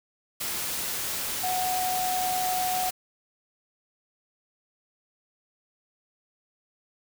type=tone in noise; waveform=sine; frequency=737 Hz; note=F#5; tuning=7 cents flat; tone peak=-26 dBFS; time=1.43-2.9 s; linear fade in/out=10 ms; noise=white; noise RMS=-31 dBFS; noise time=0.4-2.91 s; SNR=+2 dB; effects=none